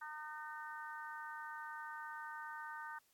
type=harmonic tone; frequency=305 Hz; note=D#4; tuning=34 cents flat; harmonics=3 / 4 / 5 / 6; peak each=-49 / -51 / -49 / -54 dBFS; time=0.01-2.99 s; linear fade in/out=10 ms; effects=white hiss -75 dBFS RMS until 3.13 s + AAC 64 kbps